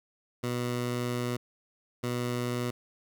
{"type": "tone bursts at uneven times", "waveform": "15% pulse", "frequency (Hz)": 122.2, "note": "B2", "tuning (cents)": -18, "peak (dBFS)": -23, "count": 2, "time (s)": [[0.43, 1.37], [2.03, 2.71]], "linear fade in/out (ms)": 10, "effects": []}